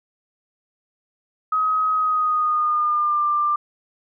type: tone with pitch glide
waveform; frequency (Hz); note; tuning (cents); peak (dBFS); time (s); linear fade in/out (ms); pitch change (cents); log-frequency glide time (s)
sine; 1266 to 1188.1; D#6 to D6; +30 to +20; -17; 1.52-3.56; 5; -110; 1.92-3.26
effects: none